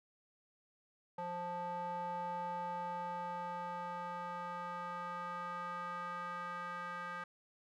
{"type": "tone with band-pass filter sweep", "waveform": "square", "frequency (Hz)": 175.8, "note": "F3", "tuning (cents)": 12, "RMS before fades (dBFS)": -42, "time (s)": [1.18, 7.24], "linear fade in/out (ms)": 5, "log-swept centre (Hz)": [790, 1400], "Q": 3.8, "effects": []}